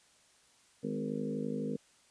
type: harmonic tone with a mistuned harmonic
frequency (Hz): 51.91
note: G#1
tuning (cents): 0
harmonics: 3 / 4 / 5 / 6 / 7 / 8 / 9 / 10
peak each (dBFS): -42 / -38 / -38 / -48 / -49 / -45 / -40 / -50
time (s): 0.83-1.77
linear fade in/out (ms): 10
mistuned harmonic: 5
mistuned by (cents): -21
effects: white hiss -65 dBFS RMS until 2.1 s + resampled to 22050 Hz